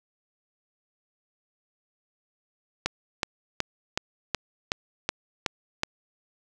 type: click train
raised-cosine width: 0.2 ms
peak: -7 dBFS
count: 9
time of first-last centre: 2.86-5.834 s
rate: 2.69 Hz
effects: none